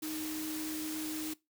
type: tone in noise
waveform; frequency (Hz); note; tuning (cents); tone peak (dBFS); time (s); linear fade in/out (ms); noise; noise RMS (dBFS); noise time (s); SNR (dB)
sine; 311.1; D#4; 0; -37; 0.02-1.34; 10; white; -42; 0.02-1.34; +2
effects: noise-tail reverb RT60 0.2 s tail -21 dB re dry